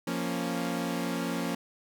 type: chord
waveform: sawtooth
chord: Bb minor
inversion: second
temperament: equal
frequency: 174.61 / 233.1 / 277.2 Hz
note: F3 / Bb3 / Db4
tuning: 0 / 0 / 0 cents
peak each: -30 dBFS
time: 0.07-1.55 s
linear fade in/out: 5 ms
effects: none